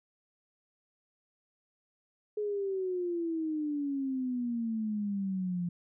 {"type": "exponential sweep", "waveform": "sine", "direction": "down", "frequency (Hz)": [424.4, 172.5], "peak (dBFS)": -30, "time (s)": [2.37, 5.69], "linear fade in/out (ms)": 5, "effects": []}